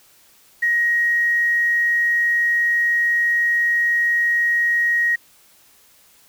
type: tone with quantisation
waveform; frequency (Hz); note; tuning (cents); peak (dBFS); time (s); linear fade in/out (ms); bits
sine; 1886; A#6; +20; -15; 0.62-5.16; 10; 7
effects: white hiss -53 dBFS RMS until 6.28 s